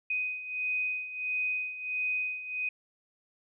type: beating tone pair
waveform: sine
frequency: 2500 / 2501.5 Hz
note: D#7 / D#7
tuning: +8 / +9 cents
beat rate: 1.5 Hz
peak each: -36 / -31 dBFS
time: 0.1-2.69 s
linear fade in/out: 5 ms
effects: none